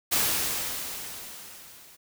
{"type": "noise with level ramp", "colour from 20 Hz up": "white", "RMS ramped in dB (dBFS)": [-23, -52], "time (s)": [0.11, 1.97], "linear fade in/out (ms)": 20, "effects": []}